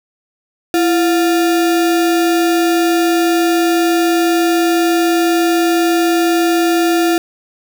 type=tone with sample-and-hold; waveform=sine; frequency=336 Hz; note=E4; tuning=33 cents sharp; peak=-10 dBFS; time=0.74-7.18 s; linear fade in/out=0 ms; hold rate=1050 Hz; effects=none